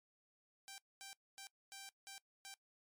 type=tone bursts at uneven times; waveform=5% pulse; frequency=784 Hz; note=G5; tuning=in tune; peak=-39 dBFS; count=6; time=0.68-0.78 / 1.01-1.13 / 1.38-1.47 / 1.72-1.89 / 2.07-2.18 / 2.45-2.54 s; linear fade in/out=0 ms; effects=noise-tail reverb RT60 0.1 s tail -20 dB re dry + MP3 96 kbps